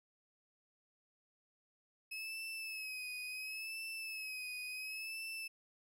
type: tone with vibrato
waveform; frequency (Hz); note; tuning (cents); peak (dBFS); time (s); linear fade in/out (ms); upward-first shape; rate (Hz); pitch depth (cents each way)
35% pulse; 2571; E7; -44; -40; 2.11-5.48; 10; sine; 0.71; 58
effects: none